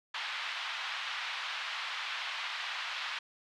white band-pass noise, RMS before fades -38 dBFS, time 0.14-3.19 s, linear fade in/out 5 ms, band 890 to 3600 Hz, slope 24 dB/octave, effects none

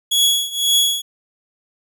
sawtooth tone with tremolo, 3355 Hz, G#7, 17 cents sharp, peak -8 dBFS, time 0.11-1.02 s, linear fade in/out 10 ms, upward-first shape triangle, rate 1.9 Hz, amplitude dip 90%, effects none

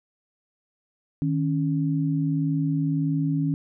sine tone pair together, 155.57 / 277.2 Hz, D#3 / C#4, 0 / 0 cents, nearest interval minor seventh, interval 1000 cents, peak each -23 / -25 dBFS, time 1.22-3.54 s, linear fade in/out 0 ms, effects none

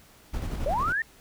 brown noise with tremolo, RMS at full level -30 dBFS, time 0.33-0.93 s, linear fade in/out 10 ms, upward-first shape square, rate 11 Hz, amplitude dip 35%
sine linear sweep, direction up, 523.3 to 1862 Hz, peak -24 dBFS, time 0.66-1.02 s, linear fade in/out 2 ms
effects pink hiss -55 dBFS RMS until 1.2 s

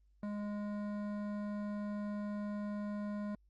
sine tone with hard clipping, 206.8 Hz, G#3, 7 cents flat, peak -39 dBFS, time 0.23-3.35 s, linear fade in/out 2 ms, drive 13 dB, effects added 50 Hz sine -65 dBFS peak until 3.49 s + Opus 32 kbps

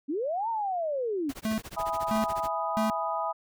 sine linear two-way sweep, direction up then down, 256.5 to 933 to 256.5 Hz, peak -27 dBFS, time 0.08-1.32 s, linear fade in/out 20 ms, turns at 0.49 s
pink noise with tremolo, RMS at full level -40 dBFS, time 1.29-2.49 s, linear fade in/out 2 ms, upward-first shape sine, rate 14 Hz, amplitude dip 100%
square tone bursts, 218.7 Hz, A3, 10 cents flat, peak -27 dBFS, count 3, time 1.45-2.9 s, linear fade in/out 0 ms, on 130 ms, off 530 ms
sine chord, E major seventh, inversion none, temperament equal, 659.3 / 830.6 / 987.8 / 1244.5 Hz, E5 / G#5 / B5 / D#6, 0 / 0 / 0 / 0 cents, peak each -33 dBFS, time 1.76-3.33 s, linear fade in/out 20 ms
effects none

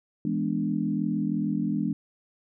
sine chord, E dominant seventh, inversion none, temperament equal, 164.81 / 207.7 / 246.9 / 293.7 Hz, E3 / G#3 / B3 / D4, 0 / 0 / 0 / 0 cents, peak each -31 / -28 / -31 / -30 dBFS, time 0.25-1.93 s, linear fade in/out 2 ms, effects none

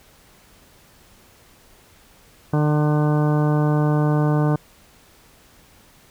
harmonic tone, 150 Hz, D3, 37 cents sharp, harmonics 1 / 2 / 3 / 4 / 5 / 6 / 7 / 8 / 10, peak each -17 / -23 / -27 / -29 / -31 / -33 / -34 / -35 / -37 dBFS, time 2.53-4.56 s, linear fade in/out 5 ms, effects pink hiss -52 dBFS RMS until 6.1 s

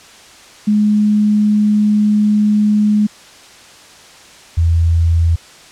sine tone pair in turn, 210 / 83.34 Hz, G#3 / E2, +19 / +19 cents, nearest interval octave + major third, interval 1600 cents, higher first, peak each -9 dBFS, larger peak neither, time 0.67-3.07 / 4.57-5.36 s, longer first, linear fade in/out 10 ms, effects white hiss -40 dBFS RMS until 5.71 s + low-pass 7000 Hz 12 dB/octave

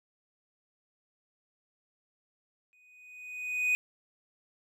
triangle tone with exponential growth, 2489 Hz, D#7, in tune, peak -21 dBFS, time 2.73-3.75 s, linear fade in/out 0 ms, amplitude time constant 220 ms, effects none

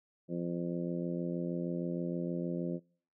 harmonic tone, 86.4 Hz, F2, 18 cents flat, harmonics 2 / 3 / 4 / 5 / 6 / 7, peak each -36 / -40 / -39 / -49 / -43 / -47 dBFS, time 0.28-2.8 s, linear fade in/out 50 ms, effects noise-tail reverb RT60 0.5 s tail -25 dB re dry

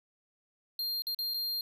square tone with dropouts, 4200 Hz, C8, 6 cents sharp, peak -32 dBFS, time 0.79-1.61 s, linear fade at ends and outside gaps 2 ms, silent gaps 1.021-1.068 / 1.147-1.188 / 1.338-1.342 s, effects none

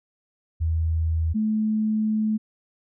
sine tone pair in turn, 81 / 216.2 Hz, E2 / A3, -30 / -30 cents, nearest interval octave + perfect fourth, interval 1700 cents, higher second, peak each -20 dBFS, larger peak neither, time 0.6-1.34 / 1.34-2.38 s, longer second, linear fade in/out 20 ms, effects none

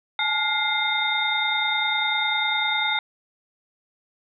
sine tone cluster, 839 / 869 / 1418 / 2099 / 3667 Hz, G#5 / A5 / F6 / C7 / A#7, +17 / -22 / +26 / +5 / -29 cents, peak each -31 / -29 / -29 / -25 / -25 dBFS, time 0.19-2.99 s, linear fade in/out 2 ms, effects none

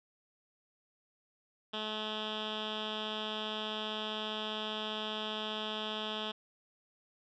10% pulse tone with low-pass filter, 215.1 Hz, A3, 39 cents flat, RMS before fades -38 dBFS, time 1.73-6.32 s, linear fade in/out 10 ms, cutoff 3400 Hz, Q 5.4, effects none

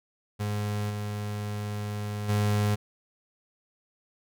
35% pulse tone with level steps, 104.1 Hz, G#2, 5 cents sharp, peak -26 / -29 / -21 dBFS, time 0.39-2.76 s, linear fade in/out 20 ms, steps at 0.89 / 2.28 s, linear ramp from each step 20 ms, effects none

